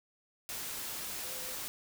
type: tone in noise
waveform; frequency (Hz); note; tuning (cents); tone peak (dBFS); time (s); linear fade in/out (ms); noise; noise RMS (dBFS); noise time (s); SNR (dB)
sine; 512; C5; -38; -51; 1.24-1.54; 0; white; -40; 0.49-1.68; -14
effects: none